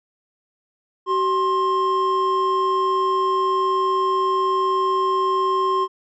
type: tone pair together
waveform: triangle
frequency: 379.7 / 1058 Hz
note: F#4 / C6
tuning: +45 / +19 cents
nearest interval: octave + tritone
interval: 1774 cents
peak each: -20 / -17 dBFS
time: 1.06-5.88 s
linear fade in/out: 50 ms
effects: resampled to 16000 Hz